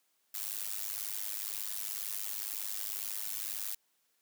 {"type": "noise with amplitude modulation", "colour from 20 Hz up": "blue", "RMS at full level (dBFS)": -34, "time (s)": [0.34, 3.75], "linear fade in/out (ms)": 5, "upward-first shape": "sine", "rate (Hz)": 102, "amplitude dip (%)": 100, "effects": ["white hiss -75 dBFS RMS until 4.21 s", "high-pass 200 Hz 12 dB/octave"]}